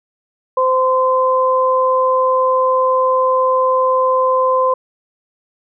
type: tone pair together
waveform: sine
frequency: 516.9 / 1031 Hz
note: C5 / C6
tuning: -21 / -26 cents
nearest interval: octave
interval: 1195 cents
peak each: -14 dBFS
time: 0.57-4.74 s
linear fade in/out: 5 ms
effects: none